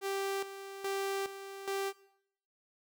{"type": "tone with tremolo", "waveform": "sawtooth", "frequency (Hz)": 392, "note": "G4", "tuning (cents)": 0, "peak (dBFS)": -29, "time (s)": [0.01, 1.93], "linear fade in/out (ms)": 50, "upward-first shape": "square", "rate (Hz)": 1.2, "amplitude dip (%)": 70, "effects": ["noise-tail reverb RT60 0.7 s tail -18 dB re dry"]}